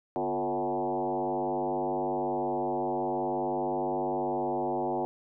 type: tone with frequency modulation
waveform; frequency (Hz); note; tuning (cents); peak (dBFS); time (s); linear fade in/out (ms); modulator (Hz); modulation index
sine; 554.4; C#5; 0; -27; 0.16-5.05; 0; 99.5; 3.1
effects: none